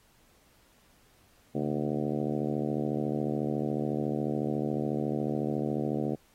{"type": "harmonic tone with a mistuned harmonic", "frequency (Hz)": 74, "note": "D2", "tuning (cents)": 14, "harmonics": [2, 3, 4, 5, 6, 7, 8, 9, 10], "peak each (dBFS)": [-35, -33, -34, -36, -38, -39, -42, -43, -44], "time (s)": [1.54, 6.16], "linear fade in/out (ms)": 20, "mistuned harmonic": 2, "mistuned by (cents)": -130, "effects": ["pink hiss -64 dBFS RMS until 6.34 s", "AAC 48 kbps"]}